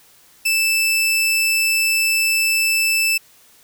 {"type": "tone", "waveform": "sawtooth", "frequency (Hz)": 2640, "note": "E7", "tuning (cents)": 2, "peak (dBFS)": -12, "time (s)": [0.45, 3.18], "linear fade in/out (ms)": 10, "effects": ["white hiss -51 dBFS RMS until 3.63 s"]}